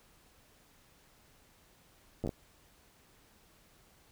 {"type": "slowing click train", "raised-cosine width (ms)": 2, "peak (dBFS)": -22, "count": 5, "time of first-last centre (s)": [2.24, 2.292], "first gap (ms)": 9, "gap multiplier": 1.25, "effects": ["pink hiss -64 dBFS RMS until 4.11 s"]}